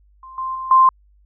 sine tone with level steps, 1046.5 Hz, C6, in tune, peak -36 / -22 / -25 / -8 dBFS, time 0.23-0.89 s, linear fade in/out 2 ms, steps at 0.38 / 0.55 / 0.71 s, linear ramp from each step 2 ms, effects added 50 Hz sine -51 dBFS peak until 1.25 s

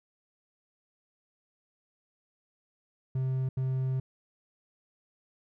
triangle tone bursts at uneven times, 130.81 Hz, C3, in tune, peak -25 dBFS, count 2, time 3.15-3.49 / 3.57-4 s, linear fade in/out 5 ms, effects none

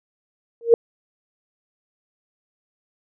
sine tone with exponential growth, 464.9 Hz, A#4, 5 cents flat, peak -4 dBFS, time 0.61-0.74 s, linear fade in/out 1 ms, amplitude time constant 27 ms, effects none

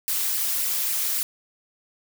blue noise with flanger, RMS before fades -25 dBFS, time 0.08-1.23 s, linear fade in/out 0 ms, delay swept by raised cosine 0.38 to 4.38 ms, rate 3.6 Hz, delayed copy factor +0.55, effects none

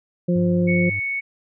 harmonic tone, 175.8 Hz, F3, 12 cents sharp, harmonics 1 / 2 / 3, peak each -17 / -25 / -25 dBFS, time 0.28-0.9 s, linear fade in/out 10 ms
triangle tone with vibrato, 99 Hz, G2, 18 cents sharp, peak -26 dBFS, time 0.35-1 s, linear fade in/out 10 ms, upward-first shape square, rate 4.1 Hz, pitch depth 19 cents each way
sine tone, 2217 Hz, C#7, in tune, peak -22 dBFS, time 0.67-1.21 s, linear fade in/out 20 ms
effects none

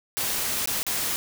white noise with dropouts, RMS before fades -27 dBFS, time 0.17-1.16 s, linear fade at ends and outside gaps 0 ms, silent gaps 0.658-0.674 / 0.83-0.866 s, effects none

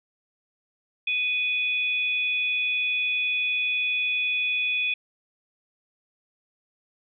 sine tone pair together, 2489 / 3421 Hz, D#7 / A7, 0 / -49 cents, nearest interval tritone, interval 551 cents, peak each -23 / -31 dBFS, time 1.07-4.94 s, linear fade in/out 5 ms, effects none

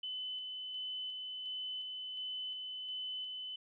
sine tone with tremolo, 3021 Hz, F#7, 35 cents sharp, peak -38 dBFS, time 0.03-3.56 s, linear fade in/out 5 ms, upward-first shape square, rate 1.4 Hz, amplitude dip 25%, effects none

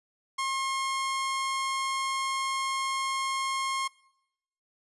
sawtooth tone, 1073 Hz, C6, 43 cents sharp, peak -24 dBFS, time 0.38-3.88 s, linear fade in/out 10 ms, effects noise-tail reverb RT60 0.8 s tail -22 dB re dry + resampled to 24000 Hz

